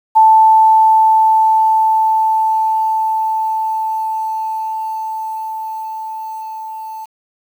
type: tone with level ramp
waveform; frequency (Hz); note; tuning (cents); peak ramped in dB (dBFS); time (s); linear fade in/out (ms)
sine; 880; A5; 0; -4 to -25; 0.15-7.06; 20
effects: 7-bit